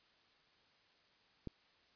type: click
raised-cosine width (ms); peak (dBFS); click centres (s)
3; -29; 1.473
effects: white hiss -70 dBFS RMS until 1.95 s + resampled to 11025 Hz